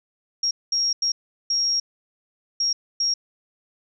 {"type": "tone bursts at uneven times", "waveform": "sine", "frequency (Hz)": 5588, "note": "F8", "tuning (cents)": 0, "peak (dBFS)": -19, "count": 6, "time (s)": [[0.43, 0.51], [0.72, 0.93], [1.02, 1.12], [1.5, 1.8], [2.6, 2.73], [3, 3.14]], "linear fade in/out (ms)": 5, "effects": []}